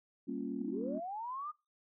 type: chord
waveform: sine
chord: G half-diminished seventh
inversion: none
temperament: equal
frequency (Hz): 196 / 233.1 / 277.2 / 349.2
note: G3 / Bb3 / Db4 / F4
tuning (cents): 0 / 0 / 0 / 0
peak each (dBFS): -44 / -40 / -39 / -44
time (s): 0.27-1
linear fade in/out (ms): 20
type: linear sweep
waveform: sine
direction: up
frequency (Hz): 210 to 1244.5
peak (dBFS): -38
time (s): 0.59-1.52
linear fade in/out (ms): 20
effects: noise-tail reverb RT60 0.3 s tail -24 dB re dry + tanh soft clip ceiling -23 dBFS